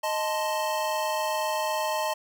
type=chord; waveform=square; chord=A diminished; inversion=second; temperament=equal; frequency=622.3 / 880 / 1046.5 Hz; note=Eb5 / A5 / C6; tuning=0 / 0 / 0 cents; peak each=-30 / -30 / -34 dBFS; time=0.03-2.14 s; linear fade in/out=10 ms; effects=none